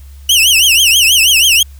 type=tone with vibrato; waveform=sawtooth; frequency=2885 Hz; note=F#7; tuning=44 cents flat; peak=-3 dBFS; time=0.29-1.63 s; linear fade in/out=5 ms; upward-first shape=triangle; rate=6.2 Hz; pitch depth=230 cents each way; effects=added 69 Hz sine -31 dBFS peak until 1.79 s + white hiss -48 dBFS RMS until 1.79 s